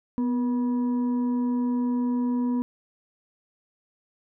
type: tone with frequency modulation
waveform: sine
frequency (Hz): 246.9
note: B3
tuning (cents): 0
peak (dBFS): -22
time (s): 0.18-2.62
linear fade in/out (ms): 0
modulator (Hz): 725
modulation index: 0.3
effects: none